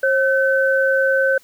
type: tone pair together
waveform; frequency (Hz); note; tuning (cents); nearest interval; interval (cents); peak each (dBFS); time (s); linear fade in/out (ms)
sine; 537 / 1526.3; C5 / G6; +45 / -47; octave + tritone; 1808; -16 / -17; 0.03-1.38; 5
effects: white hiss -52 dBFS RMS until 1.43 s